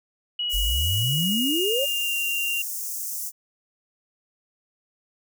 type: tone with pitch glide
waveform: sine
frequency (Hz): 2914 to 2779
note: F#7 to F7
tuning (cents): -27 to -9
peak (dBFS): -24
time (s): 0.39-2.62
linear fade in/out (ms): 5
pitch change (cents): -82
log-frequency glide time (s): 1.09-2.15
type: high-pass noise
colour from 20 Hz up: white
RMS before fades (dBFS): -31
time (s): 0.49-3.32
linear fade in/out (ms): 50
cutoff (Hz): 5700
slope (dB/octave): 48
type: exponential sweep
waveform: sine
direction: up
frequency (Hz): 43.97 to 587.3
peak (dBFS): -23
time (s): 0.53-1.86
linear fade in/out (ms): 20
effects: none